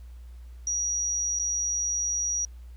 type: tone with dropouts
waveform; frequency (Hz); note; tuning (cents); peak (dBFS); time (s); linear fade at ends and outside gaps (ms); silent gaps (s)
sine; 5770; F#8; -44; -25; 0.67-2.45; 1; 1.389-1.396
effects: added 60 Hz sine -41 dBFS peak until 2.76 s + pink hiss -64 dBFS RMS until 2.76 s